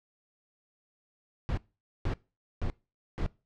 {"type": "noise bursts", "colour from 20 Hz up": "brown", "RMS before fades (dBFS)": -30, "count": 4, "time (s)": [1.49, 3.262], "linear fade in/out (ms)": 0, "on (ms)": 83, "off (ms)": 480, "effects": ["noise-tail reverb RT60 0.3 s tail -22 dB re dry", "low-pass 4000 Hz 12 dB/octave"]}